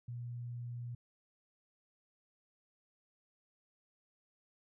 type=tone; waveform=sine; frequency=120.4 Hz; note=B2; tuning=44 cents flat; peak=-40 dBFS; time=0.08-0.95 s; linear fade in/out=5 ms; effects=none